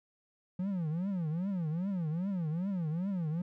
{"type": "tone with vibrato", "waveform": "triangle", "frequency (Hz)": 175.1, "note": "F3", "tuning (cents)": 5, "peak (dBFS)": -29, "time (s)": [0.59, 3.42], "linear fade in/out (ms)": 5, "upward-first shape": "triangle", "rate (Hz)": 2.5, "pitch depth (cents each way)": 280, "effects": []}